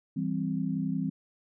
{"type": "chord", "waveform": "sine", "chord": "C major", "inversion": "first", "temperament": "equal", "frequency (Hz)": [164.81, 196, 261.6], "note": ["E3", "G3", "C4"], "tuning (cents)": [0, 0, 0], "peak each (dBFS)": -32, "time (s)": [0.16, 1.1], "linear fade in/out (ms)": 10, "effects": []}